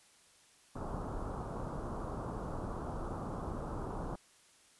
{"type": "low-pass noise", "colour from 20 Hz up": "pink", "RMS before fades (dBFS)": -40, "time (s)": [0.75, 4.16], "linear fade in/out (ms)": 10, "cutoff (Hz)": 1300, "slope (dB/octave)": 48, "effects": ["white hiss -64 dBFS RMS until 4.79 s", "resampled to 24000 Hz"]}